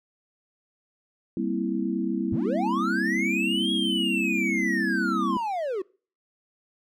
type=chord; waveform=sine; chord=C dominant seventh; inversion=second; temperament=equal; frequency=196 / 233.1 / 261.6 / 329.6 Hz; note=G3 / Bb3 / C4 / E4; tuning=0 / 0 / 0 / 0 cents; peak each=-30 / -30 / -31 / -29 dBFS; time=1.37-5.37 s; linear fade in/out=2 ms
type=linear two-way sweep; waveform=triangle; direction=up then down; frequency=69.3 to 3316 to 352.3 Hz; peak=-24 dBFS; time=2.32-5.82 s; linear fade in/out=5 ms; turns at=3.72 s
effects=noise-tail reverb RT60 0.4 s tail -24 dB re dry